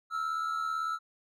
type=tone pair together; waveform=triangle; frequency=1312 / 1390 Hz; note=E6 / F6; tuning=-9 / -9 cents; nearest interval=minor second; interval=100 cents; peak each=-29 / -36 dBFS; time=0.1-0.99 s; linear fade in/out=50 ms; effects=none